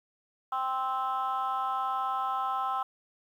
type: chord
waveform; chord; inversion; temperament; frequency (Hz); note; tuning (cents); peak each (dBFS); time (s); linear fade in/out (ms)
sine; C major; second; just; 784.9 / 1046.5 / 1308.1; G5 / C6 / E6; +2 / 0 / -14; -31; 0.52-2.83; 5
effects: tanh soft clip ceiling -22 dBFS + 10-bit